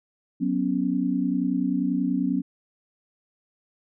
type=chord; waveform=sine; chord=F# suspended fourth; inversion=none; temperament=equal; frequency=185 / 246.9 / 277.2 Hz; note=F#3 / B3 / C#4; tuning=0 / 0 / 0 cents; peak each=-27 / -26 / -25 dBFS; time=0.4-2.42 s; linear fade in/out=20 ms; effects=none